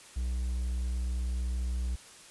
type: tone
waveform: triangle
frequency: 61.74 Hz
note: B1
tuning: in tune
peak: -27 dBFS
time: 0.16-1.96 s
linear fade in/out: 10 ms
effects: white hiss -52 dBFS RMS until 2.3 s + resampled to 24000 Hz